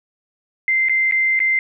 sine tone with dropouts, 2083 Hz, C7, 8 cents flat, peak -14 dBFS, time 0.68-1.59 s, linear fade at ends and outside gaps 1 ms, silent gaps 0.886-0.895 / 1.112-1.122 / 1.392-1.402 s, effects none

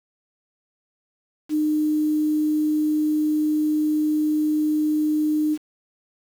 sine tone with quantisation, 304.9 Hz, D#4, 35 cents flat, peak -18 dBFS, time 1.49-5.58 s, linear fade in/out 50 ms, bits 7, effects none

